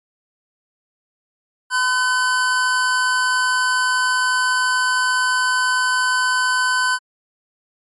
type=tone pair together; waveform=square; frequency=1013.9 / 1515 Hz; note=B5 / F#6; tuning=+45 / +40 cents; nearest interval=perfect fifth; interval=695 cents; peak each=-21 / -18 dBFS; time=1.7-6.99 s; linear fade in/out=50 ms; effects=MP3 48 kbps